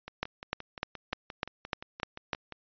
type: two click trains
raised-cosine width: 0.3 ms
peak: -24 / -13 dBFS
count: 15 / 8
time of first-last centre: 0.08-2.523 / 0.23-2.332 s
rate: 5.73 / 3.33 Hz
effects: resampled to 11025 Hz